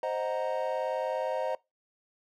triangle chord, C half-diminished seventh, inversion none, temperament equal, 523.3 / 622.3 / 740 / 932.3 Hz, C5 / Eb5 / Gb5 / Bb5, 0 / 0 / 0 / 0 cents, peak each -31 / -31 / -36 / -34 dBFS, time 0.03-1.55 s, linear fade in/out 2 ms, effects noise-tail reverb RT60 0.2 s tail -22 dB re dry

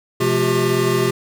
square tone cluster, 127.9 / 173.5 / 215.6 / 358.4 / 397 Hz, C3 / F3 / A3 / F4 / G4, -39 / -11 / -35 / +45 / +22 cents, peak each -23 / -28 / -27 / -21 / -20 dBFS, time 0.2-1.11 s, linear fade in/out 10 ms, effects none

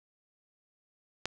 click, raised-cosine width 0.2 ms, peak -14 dBFS, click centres 1.256 s, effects none

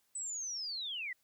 sine linear sweep, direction down, 8090 to 1900 Hz, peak -37 dBFS, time 0.15-1.13 s, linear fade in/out 5 ms, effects white hiss -75 dBFS RMS until 1.23 s

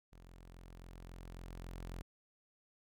sawtooth tone with level ramp, 43.65 Hz, F1, in tune, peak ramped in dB -52 to -39 dBFS, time 0.12-2.02 s, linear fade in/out 10 ms, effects none

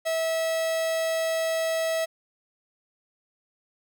45% pulse tone, 650 Hz, E5, 24 cents flat, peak -24 dBFS, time 0.05-2.06 s, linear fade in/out 20 ms, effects none

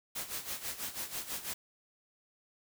white noise with tremolo, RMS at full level -37 dBFS, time 0.15-1.54 s, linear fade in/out 10 ms, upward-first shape sine, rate 6.1 Hz, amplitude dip 75%, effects none

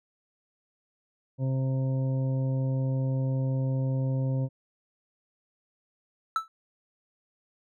harmonic tone, 132.2 Hz, C3, 18 cents sharp, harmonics 1 / 2 / 3 / 4 / 5 / 7, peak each -25 / -35 / -46 / -38 / -50 / -51 dBFS, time 1.38-4.49 s, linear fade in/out 50 ms
triangle tone with exponential decay, 1318.5 Hz, E6, in tune, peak -18 dBFS, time 6.36-6.48 s, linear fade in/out 1 ms, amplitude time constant 26 ms
effects none

